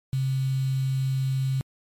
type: tone with quantisation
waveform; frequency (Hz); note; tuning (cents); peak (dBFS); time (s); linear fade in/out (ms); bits
sine; 133; C3; +29; -22; 0.13-1.61; 0; 7
effects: MP3 64 kbps